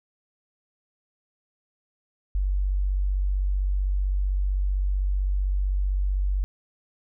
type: tone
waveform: sine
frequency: 47.83 Hz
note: G1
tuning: 42 cents flat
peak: -21 dBFS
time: 2.35-6.44 s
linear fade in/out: 0 ms
effects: none